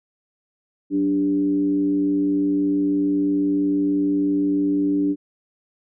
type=tone with frequency modulation; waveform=sine; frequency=292.8 Hz; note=D4; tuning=5 cents flat; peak=-17 dBFS; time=0.9-5.16 s; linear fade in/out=50 ms; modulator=106 Hz; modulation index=0.46; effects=none